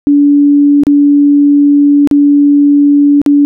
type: tone with dropouts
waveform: sine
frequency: 287.5 Hz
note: D4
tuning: 37 cents flat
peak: -3 dBFS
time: 0.07-3.45 s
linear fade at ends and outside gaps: 0 ms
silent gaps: 0.835-0.868 / 2.074-2.112 / 3.216-3.262 s
effects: none